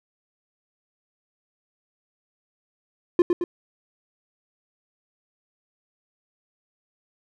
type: tone with echo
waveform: triangle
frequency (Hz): 350.2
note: F4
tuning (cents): +5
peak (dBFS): -10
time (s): 3.19-3.22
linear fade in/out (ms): 2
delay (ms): 110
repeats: 2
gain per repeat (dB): -5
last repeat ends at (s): 3.44
effects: none